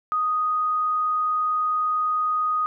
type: tone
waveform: sine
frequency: 1244.5 Hz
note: D#6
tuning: in tune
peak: -20 dBFS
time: 0.12-2.66 s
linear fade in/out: 0 ms
effects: none